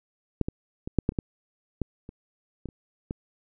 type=clicks; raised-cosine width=3 ms; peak=-10 / -16 / -20 / -7 / -9 / -30 / -13 / -14 / -27 / -22 / -29 / -18 dBFS; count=12; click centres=0.413 / 0.485 / 0.875 / 0.987 / 1.091 / 1.121 / 1.188 / 1.817 / 2.091 / 2.657 / 2.688 / 3.109 s; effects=none